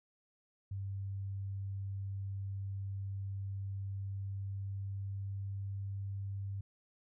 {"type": "tone with pitch glide", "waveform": "sine", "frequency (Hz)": [98, 98.62], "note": ["G2", "G2"], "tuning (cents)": [0, 11], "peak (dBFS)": -37, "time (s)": [0.71, 6.61], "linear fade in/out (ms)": 5, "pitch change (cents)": 11, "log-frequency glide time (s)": [3.89, 5.83], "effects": []}